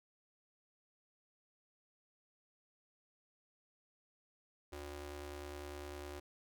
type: ring-modulated tone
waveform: sawtooth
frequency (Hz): 218.1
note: A3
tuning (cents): -15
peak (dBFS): -38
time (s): 4.72-6.2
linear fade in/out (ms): 10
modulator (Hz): 144
effects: none